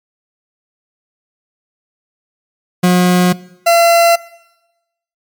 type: tone pair in turn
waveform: 40% pulse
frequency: 180 / 679.6 Hz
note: F#3 / F5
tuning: -47 / -47 cents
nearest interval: octave + major seventh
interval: 2300 cents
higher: second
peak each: -6 dBFS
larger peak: neither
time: 2.83-3.33 / 3.66-4.16 s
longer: neither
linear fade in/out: 10 ms
effects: noise-tail reverb RT60 1.0 s tail -21 dB re dry + MP3 96 kbps